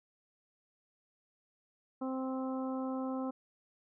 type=harmonic tone; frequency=261.6 Hz; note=C4; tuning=in tune; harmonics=1 / 2 / 3 / 4 / 5; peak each=-35 / -41 / -45 / -47 / -49 dBFS; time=2.01-3.31 s; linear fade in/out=10 ms; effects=none